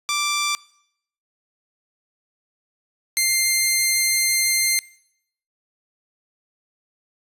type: tone pair in turn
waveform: 10% pulse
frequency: 1174.7 / 2098 Hz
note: D6 / C7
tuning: 0 / +4 cents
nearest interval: minor seventh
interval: 1004 cents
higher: second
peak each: -12 / -8 dBFS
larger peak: second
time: 0.09-0.55 / 3.17-4.79 s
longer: second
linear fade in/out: 0 ms
effects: noise-tail reverb RT60 0.7 s tail -21 dB re dry + resampled to 32000 Hz